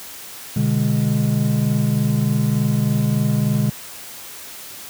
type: chord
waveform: triangle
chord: G# diminished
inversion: first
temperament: equal with one note detuned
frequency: 123.47 / 146.83 / 205.6 Hz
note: B2 / D3 / G#3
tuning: 0 / 0 / -17 cents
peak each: -18 dBFS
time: 0.56-3.7 s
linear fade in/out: 5 ms
effects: white hiss -36 dBFS RMS until 4.89 s + high-pass 60 Hz 12 dB/octave